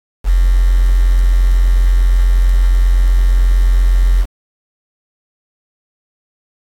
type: tone with quantisation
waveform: sine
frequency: 44.21 Hz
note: F1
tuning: 22 cents sharp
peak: -7 dBFS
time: 0.24-4.26 s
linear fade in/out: 50 ms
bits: 5
effects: AAC 64 kbps